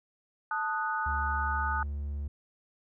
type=chord; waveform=sine; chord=D# diminished; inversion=second; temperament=equal; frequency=880 / 1244.5 / 1480 Hz; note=A5 / D#6 / F#6; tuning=0 / 0 / 0 cents; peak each=-33 dBFS; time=0.51-1.83 s; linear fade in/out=2 ms
type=tone; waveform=triangle; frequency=72 Hz; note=D2; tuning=34 cents flat; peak=-30 dBFS; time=1.06-2.28 s; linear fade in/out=5 ms
effects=none